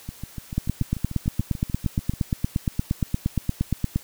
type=two click trains; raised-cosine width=5 ms; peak=-19 / -9 dBFS; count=15 / 30; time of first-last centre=0.09-2.137 / 0.58-3.96 s; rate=6.84 / 8.58 Hz; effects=white hiss -47 dBFS RMS until 4.03 s